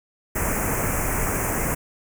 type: band-stop noise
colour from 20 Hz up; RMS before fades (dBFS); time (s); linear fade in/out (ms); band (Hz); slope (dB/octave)
pink; -24; 0.35-1.75; 10; 2400 to 6300; 48
effects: none